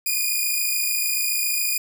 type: tone pair together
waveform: 5% pulse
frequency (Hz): 2434 / 2461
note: D#7 / D#7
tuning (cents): -39 / -20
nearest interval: unison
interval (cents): 19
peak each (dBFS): -14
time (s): 0.06-1.78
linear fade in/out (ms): 5
effects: none